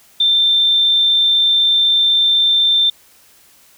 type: tone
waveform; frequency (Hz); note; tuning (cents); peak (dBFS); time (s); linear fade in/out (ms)
sine; 3572; A7; +25; -10; 0.2-2.9; 5
effects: white hiss -49 dBFS RMS until 3.77 s